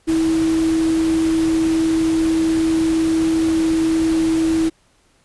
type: tone in noise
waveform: sine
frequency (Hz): 323.6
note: E4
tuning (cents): -32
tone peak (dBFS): -14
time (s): 0.07-4.7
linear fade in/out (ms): 20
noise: pink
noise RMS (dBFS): -30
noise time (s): 0.07-4.7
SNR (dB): +13
effects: pink hiss -58 dBFS RMS until 5.24 s + resampled to 24000 Hz